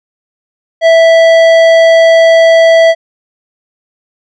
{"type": "tone with tanh clipping", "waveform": "triangle", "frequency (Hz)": 658, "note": "E5", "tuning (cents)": -3, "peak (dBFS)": -4, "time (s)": [0.81, 2.95], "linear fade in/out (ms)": 50, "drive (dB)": 17, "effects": []}